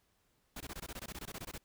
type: noise bursts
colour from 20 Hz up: pink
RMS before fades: -44 dBFS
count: 16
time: 0.56-1.58 s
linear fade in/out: 5 ms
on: 45 ms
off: 20 ms
effects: pink hiss -75 dBFS RMS until 1.64 s